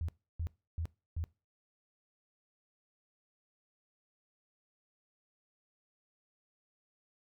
sine tone bursts, 82.41 Hz, E2, in tune, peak -33 dBFS, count 4, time 0.01-1.24 s, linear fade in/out 0 ms, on 75 ms, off 310 ms, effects noise-tail reverb RT60 0.3 s tail -22 dB re dry

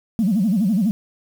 sine tone with vibrato, 203.8 Hz, G#3, 32 cents flat, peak -14 dBFS, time 0.19-0.91 s, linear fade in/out 0 ms, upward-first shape sine, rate 12 Hz, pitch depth 240 cents each way, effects tanh soft clip ceiling -11 dBFS + 7-bit

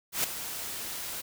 white noise with ADSR envelope, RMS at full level -26 dBFS, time 0.12-1.22 s, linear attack 120 ms, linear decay 4 ms, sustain -11 dB, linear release 18 ms, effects none

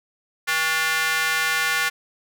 square tone with high-pass filter, 160 Hz, D#3, 49 cents sharp, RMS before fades -22 dBFS, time 0.47-1.9 s, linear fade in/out 20 ms, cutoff 1600 Hz, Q 2.1, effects none

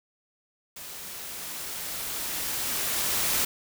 white noise with level ramp, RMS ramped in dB -41 to -25 dBFS, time 0.76-3.45 s, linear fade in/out 5 ms, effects none

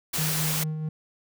white noise, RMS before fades -28 dBFS, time 0.13-0.64 s, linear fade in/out 10 ms
triangle tone with tremolo, 155.56 Hz, D#3, in tune, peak -24 dBFS, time 0.18-0.89 s, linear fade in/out 5 ms, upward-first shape sine, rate 4.6 Hz, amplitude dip 35%
effects none

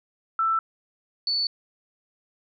sine tone pair in turn, 1328 / 4469 Hz, E6 / C#8, +12 / +13 cents, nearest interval octave + major sixth, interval 2101 cents, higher second, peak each -20 / -22 dBFS, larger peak first, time 0.39-0.59 / 1.27-1.47 s, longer neither, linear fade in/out 2 ms, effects none

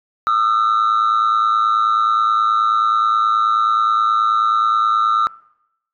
sine tone pair together, 1221.6 / 1331 Hz, D#6 / E6, -32 / +16 cents, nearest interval minor second, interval 148 cents, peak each -14 dBFS, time 0.27-5.27 s, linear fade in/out 0 ms, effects noise-tail reverb RT60 0.8 s tail -23 dB re dry + tanh soft clip ceiling -10 dBFS

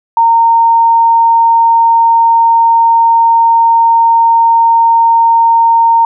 sine tone, 920 Hz, A#5, 23 cents flat, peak -4 dBFS, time 0.17-6.05 s, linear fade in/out 2 ms, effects none

